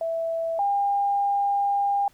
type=tone pair in turn; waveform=sine; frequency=659.3 / 803.8 Hz; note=E5 / G5; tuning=0 / +43 cents; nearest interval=minor third; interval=343 cents; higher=second; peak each=-24 / -20 dBFS; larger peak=second; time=0.01-0.59 / 0.59-2.08 s; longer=second; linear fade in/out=2 ms; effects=pink hiss -60 dBFS RMS until 2.13 s